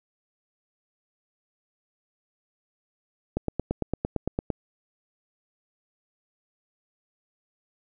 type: click train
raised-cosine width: 2 ms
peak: -12 dBFS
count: 11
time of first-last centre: 3.37-4.503 s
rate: 8.83 Hz
effects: none